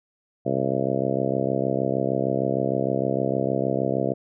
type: harmonic tone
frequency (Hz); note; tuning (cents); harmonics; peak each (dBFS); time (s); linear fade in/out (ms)
66.5; C2; +29; 2 / 3 / 4 / 5 / 6 / 7 / 8 / 9 / 10; -30 / -30 / -30 / -30 / -30 / -30 / -30 / -30 / -30; 0.45-4.14; 20
effects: none